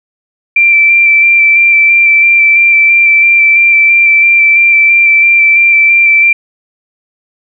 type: tone with vibrato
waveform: sine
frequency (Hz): 2349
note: D7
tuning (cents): 0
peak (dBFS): -3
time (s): 0.56-6.33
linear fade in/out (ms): 5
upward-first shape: square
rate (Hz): 3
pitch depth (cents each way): 14
effects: none